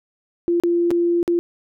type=tone with dropouts; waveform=sine; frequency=344.4 Hz; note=F4; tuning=24 cents flat; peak=-15 dBFS; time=0.48-1.39 s; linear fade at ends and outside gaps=0 ms; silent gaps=0.6-0.636 / 0.906-0.913 / 1.229-1.278 s; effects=none